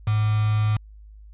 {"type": "tone with quantisation", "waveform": "sine", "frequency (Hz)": 106.8, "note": "G#2", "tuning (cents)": 49, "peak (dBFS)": -18, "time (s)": [0.07, 0.77], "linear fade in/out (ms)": 5, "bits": 5, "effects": ["added 52 Hz sine -42 dBFS peak until 1.33 s", "resampled to 8000 Hz"]}